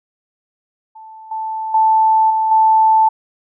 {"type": "tone with level steps", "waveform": "sine", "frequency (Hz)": 880, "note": "A5", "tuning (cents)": 0, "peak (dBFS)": [-34, -20, -9, -13, -8], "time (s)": [0.95, 3.09], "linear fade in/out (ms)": 10, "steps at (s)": [1.31, 1.74, 2.3, 2.51], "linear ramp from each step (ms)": 5, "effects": []}